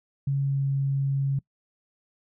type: tone with pitch glide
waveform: sine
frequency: 138.59 to 137.55 Hz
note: C#3 to C#3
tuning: 0 to -13 cents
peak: -22 dBFS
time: 0.27-1.39 s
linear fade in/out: 5 ms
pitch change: -13 cents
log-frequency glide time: 0.4-0.63 s
effects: noise-tail reverb RT60 0.1 s tail -23 dB re dry